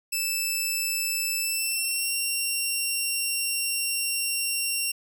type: tone with pitch glide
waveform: 10% pulse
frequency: 2637 to 2752 Hz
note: E7 to F7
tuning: 0 to -26 cents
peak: -17 dBFS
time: 0.12-4.92 s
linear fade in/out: 10 ms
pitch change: +74 cents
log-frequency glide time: 1.4-2.14 s
effects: none